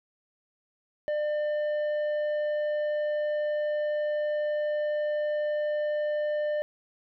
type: tone with tanh clipping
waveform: sine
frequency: 599 Hz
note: D5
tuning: 34 cents sharp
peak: -27 dBFS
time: 1.08-6.62 s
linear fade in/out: 0 ms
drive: 7 dB
effects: none